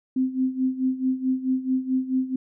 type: tone with tremolo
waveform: sine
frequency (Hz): 259.5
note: C4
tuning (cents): -14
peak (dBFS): -18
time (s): 0.16-2.36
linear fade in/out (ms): 5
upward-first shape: sine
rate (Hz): 4.6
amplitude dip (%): 80
effects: none